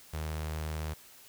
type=tone with notch filter; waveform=sawtooth; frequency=77.78 Hz; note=D#2; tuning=in tune; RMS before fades=-36 dBFS; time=0.13-0.94 s; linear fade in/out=10 ms; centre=270 Hz; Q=1.5; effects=white hiss -55 dBFS RMS until 1.28 s